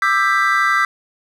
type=chord; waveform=triangle; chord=E minor seventh; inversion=third; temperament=just; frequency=1186.7 / 1318.5 / 1582.2 / 1977.8 Hz; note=D6 / E6 / G6 / B6; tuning=+18 / 0 / +16 / +2 cents; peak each=-17 dBFS; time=0.02-0.85 s; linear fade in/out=2 ms; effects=none